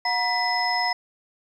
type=tone cluster; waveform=sine; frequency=726 / 955 / 1992 / 5160 Hz; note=F#5 / A#5 / B6 / E8; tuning=-33 / +42 / +14 / -38 cents; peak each=-26 dBFS; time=0.05-0.93 s; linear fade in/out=5 ms; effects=tanh soft clip ceiling -12 dBFS + 9-bit